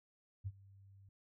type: tone with ADSR envelope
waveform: sine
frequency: 98 Hz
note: G2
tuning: in tune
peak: -36 dBFS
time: 0.44-1.09 s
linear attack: 28 ms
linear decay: 43 ms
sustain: -22 dB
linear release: 3 ms
effects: none